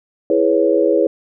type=chord; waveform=sine; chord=C# minor seventh; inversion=first; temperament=equal; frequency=329.6 / 415.3 / 493.9 / 554.4 Hz; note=E4 / G#4 / B4 / C#5; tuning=0 / 0 / 0 / 0 cents; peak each=-17 dBFS; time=0.3-1.07 s; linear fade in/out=2 ms; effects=none